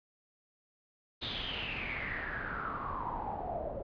pink noise with low-pass filter sweep, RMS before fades -38 dBFS, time 1.21-3.83 s, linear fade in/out 20 ms, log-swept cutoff 3800 to 570 Hz, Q 8.5, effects resampled to 11025 Hz

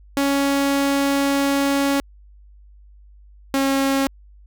sawtooth tone pair in turn, 278.6 / 272.4 Hz, C#4 / C#4, +9 / -30 cents, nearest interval unison, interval 39 cents, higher first, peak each -13 dBFS, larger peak neither, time 0.17-2 / 3.54-4.07 s, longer first, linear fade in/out 0 ms, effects added 50 Hz sine -44 dBFS peak until 4.46 s

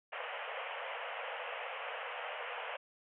pink band-pass noise, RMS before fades -42 dBFS, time 0.12-2.77 s, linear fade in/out 10 ms, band 470 to 3100 Hz, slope 96 dB/octave, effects none

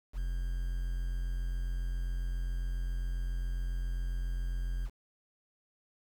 triangle tone with quantisation, 43.68 Hz, F1, 1 cent sharp, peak -29 dBFS, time 0.13-4.9 s, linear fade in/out 50 ms, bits 9, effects none

